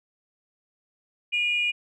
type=tone pair together; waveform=sine; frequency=2438 / 2877 Hz; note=D#7 / F#7; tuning=-36 / -49 cents; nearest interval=minor third; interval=287 cents; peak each=-22 / -28 dBFS; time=1.32-1.72 s; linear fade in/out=20 ms; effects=tanh soft clip ceiling -15 dBFS